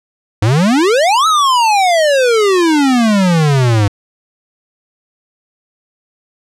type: exponential two-way sweep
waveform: square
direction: up then down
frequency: 98.8 to 1318.5 to 98.8 Hz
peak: -9 dBFS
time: 0.42-3.88 s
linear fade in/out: 5 ms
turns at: 1.27 s
effects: low-pass 8000 Hz 12 dB/octave